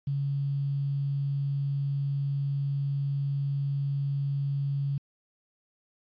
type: tone with quantisation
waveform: sine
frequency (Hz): 140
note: C#3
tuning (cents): +18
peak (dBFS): -26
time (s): 0.07-4.98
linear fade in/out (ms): 5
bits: 9
effects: resampled to 11025 Hz